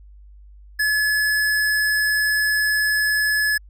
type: tone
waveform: square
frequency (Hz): 1709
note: G#6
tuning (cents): +49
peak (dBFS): -18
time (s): 0.79-3.58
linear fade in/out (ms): 10
effects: added 50 Hz sine -42 dBFS peak until 3.69 s